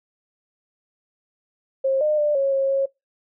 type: tone with pitch steps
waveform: sine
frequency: 536 / 607 / 594 / 548 / 542 / 545 Hz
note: C5 / D#5 / D5 / C#5 / C#5 / C#5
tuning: +42 / -43 / +20 / -20 / -39 / -29 cents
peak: -17 dBFS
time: 1.84-2.86 s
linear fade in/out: 10 ms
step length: 170 ms
effects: noise-tail reverb RT60 0.2 s tail -25 dB re dry